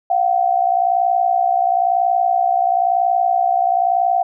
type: tone pair together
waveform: sine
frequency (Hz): 700 / 761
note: F5 / F#5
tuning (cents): +4 / +48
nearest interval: minor second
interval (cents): 144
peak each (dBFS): -16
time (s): 0.1-4.23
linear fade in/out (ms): 5
effects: none